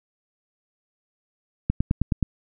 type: click train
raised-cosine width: 5 ms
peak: -8 dBFS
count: 6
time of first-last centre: 1.7-2.227 s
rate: 9.48 Hz
effects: none